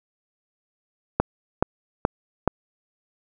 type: click train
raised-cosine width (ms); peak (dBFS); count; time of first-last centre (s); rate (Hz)
1; -3; 4; 1.2-2.477; 2.35
effects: none